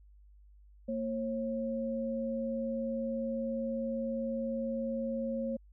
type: tone pair together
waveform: sine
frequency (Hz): 230 / 541.5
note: A#3 / C#5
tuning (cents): -23 / -41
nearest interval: octave + minor third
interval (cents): 1482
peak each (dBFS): -34 / -35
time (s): 0.88-5.57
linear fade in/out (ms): 10
effects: added 50 Hz sine -55 dBFS peak until 5.72 s